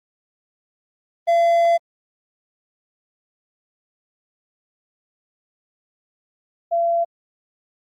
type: tone pair in turn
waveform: triangle / sine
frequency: 680 / 680 Hz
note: F5 / F5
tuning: -46 / -46 cents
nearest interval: unison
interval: 0 cents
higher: neither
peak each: -11 / -16 dBFS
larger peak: first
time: 1.27-1.78 / 6.71-7.05 s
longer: first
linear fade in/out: 20 ms
effects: Opus 24 kbps